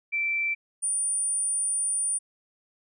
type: tone pair in turn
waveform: sine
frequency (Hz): 2337 / 9348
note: D7 / D9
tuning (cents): -9 / -9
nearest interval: 2 octaves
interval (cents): 2400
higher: second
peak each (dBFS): -24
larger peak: neither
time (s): 0.12-0.55 / 0.82-2.19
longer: second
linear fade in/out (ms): 20
effects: none